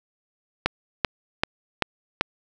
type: click train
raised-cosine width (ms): 0.3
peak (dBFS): -3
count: 5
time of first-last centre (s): 0.66-2.21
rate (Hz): 2.58
effects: none